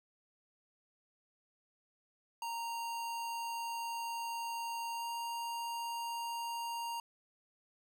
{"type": "tone with pitch glide", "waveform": "square", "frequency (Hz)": [928, 933.9], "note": ["A#5", "A#5"], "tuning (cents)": [-8, 3], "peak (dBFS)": -38, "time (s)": [2.42, 7], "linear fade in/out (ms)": 2, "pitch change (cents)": 11, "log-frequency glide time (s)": [4.95, 5.04], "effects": []}